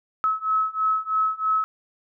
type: beating tone pair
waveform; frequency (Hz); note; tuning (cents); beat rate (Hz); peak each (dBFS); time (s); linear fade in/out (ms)
sine; 1289 / 1292.1; E6 / E6; -39 / -35; 3.1; -24 / -23; 0.24-1.64; 0
effects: none